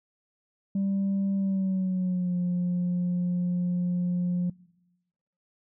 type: tone with pitch glide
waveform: sine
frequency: 196 to 177.67 Hz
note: G3 to F3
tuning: 0 to +30 cents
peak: -22 dBFS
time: 0.75-4.5 s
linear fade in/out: 5 ms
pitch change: -170 cents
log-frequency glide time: 1.35-2.36 s
effects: noise-tail reverb RT60 1.0 s tail -24 dB re dry + tanh soft clip ceiling -22 dBFS